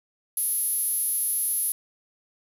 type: tone with high-pass filter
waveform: 5% pulse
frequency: 414.1 Hz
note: G#4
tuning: 5 cents flat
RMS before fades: -26 dBFS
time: 0.37-1.72 s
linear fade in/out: 2 ms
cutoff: 11000 Hz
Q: 9.2
effects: none